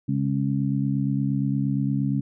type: harmonic tone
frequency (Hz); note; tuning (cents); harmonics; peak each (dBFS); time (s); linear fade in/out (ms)
68.6; C#2; -17; 2 / 3 / 4; -24 / -26 / -27; 0.08-2.21; 10
effects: none